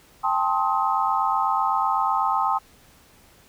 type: chord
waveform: sine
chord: A half-diminished seventh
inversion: third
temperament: just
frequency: 792 / 880 / 1056 / 1267.2 Hz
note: G5 / A5 / C6 / Eb6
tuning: +18 / 0 / +16 / +31 cents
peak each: -25 dBFS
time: 0.23-2.59 s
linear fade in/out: 20 ms
effects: pink hiss -54 dBFS RMS until 3.48 s